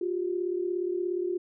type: tone pair together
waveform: sine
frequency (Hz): 353.7 / 390.7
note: F4 / G4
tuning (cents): +22 / -6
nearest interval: major second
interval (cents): 172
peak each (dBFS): -28 / -33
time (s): 0.01-1.38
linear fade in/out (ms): 5
effects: none